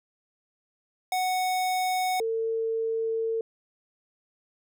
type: tone pair in turn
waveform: square / sine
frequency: 740 / 450.4 Hz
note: F#5 / A4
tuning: 0 / +40 cents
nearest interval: major sixth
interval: 860 cents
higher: first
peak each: -25 dBFS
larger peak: neither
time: 1.12-2.2 / 2.2-3.41 s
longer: second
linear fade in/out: 2 ms
effects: none